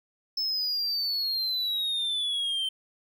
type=exponential sweep; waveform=triangle; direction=down; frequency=5274 to 3100 Hz; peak=-25 dBFS; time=0.37-2.69 s; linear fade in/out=5 ms; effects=none